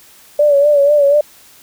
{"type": "tone with vibrato", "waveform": "sine", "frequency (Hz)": 577, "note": "D5", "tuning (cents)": -31, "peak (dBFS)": -7, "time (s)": [0.39, 1.21], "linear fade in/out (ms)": 5, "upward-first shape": "sine", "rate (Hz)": 4.1, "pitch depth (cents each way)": 57, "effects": ["white hiss -44 dBFS RMS until 1.62 s"]}